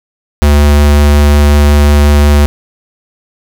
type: tone with vibrato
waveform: square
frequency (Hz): 73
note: D2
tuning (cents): -10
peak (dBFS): -4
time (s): 0.42-2.46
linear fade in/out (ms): 0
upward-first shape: triangle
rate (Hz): 5.5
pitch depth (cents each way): 8
effects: none